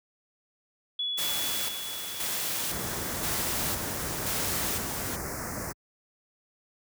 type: tone with exponential decay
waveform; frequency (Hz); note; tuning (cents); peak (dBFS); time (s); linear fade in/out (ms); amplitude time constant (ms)
sine; 3400; G#7; +40; -27; 0.99-4.26; 5; 710
type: noise with tremolo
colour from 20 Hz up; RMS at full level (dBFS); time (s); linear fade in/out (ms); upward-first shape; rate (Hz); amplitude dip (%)
white; -31; 1.17-5.17; 20; square; 0.97; 50
type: band-stop noise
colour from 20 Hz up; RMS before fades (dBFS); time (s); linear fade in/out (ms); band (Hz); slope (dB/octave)
pink; -34; 2.7-5.73; 20; 2100 to 5200; 48
effects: high-pass 60 Hz 12 dB/octave